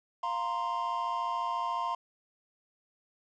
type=chord; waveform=triangle; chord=F suspended fourth; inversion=none; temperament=equal; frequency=698.5 / 932.3 / 1046.5 Hz; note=F5 / Bb5 / C6; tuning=0 / 0 / 0 cents; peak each=-36 / -32 / -31 dBFS; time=0.23-1.95 s; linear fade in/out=5 ms; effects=resampled to 16000 Hz + 10-bit